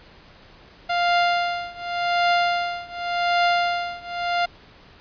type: tone with tremolo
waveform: sawtooth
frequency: 698.5 Hz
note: F5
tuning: in tune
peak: -12 dBFS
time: 0.89-4.46 s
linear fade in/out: 10 ms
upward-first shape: triangle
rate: 0.88 Hz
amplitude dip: 95%
effects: pink hiss -49 dBFS RMS until 5 s + resampled to 11025 Hz